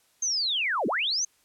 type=linear two-way sweep; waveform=sine; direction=down then up; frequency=6450 to 179.1 to 6450 Hz; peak=-24 dBFS; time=0.22-1.25 s; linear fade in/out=5 ms; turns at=0.87 s; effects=white hiss -65 dBFS RMS until 1.44 s + low-pass 12000 Hz 12 dB/octave